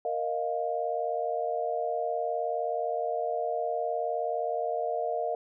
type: chord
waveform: sine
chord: Bb suspended fourth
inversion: none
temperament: equal with one note detuned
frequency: 466.2 / 622.3 / 701.7 Hz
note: Bb4 / Eb5 / F5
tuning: 0 / 0 / +8 cents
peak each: -33 / -32 / -31 dBFS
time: 0.05-5.35 s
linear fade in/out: 2 ms
effects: none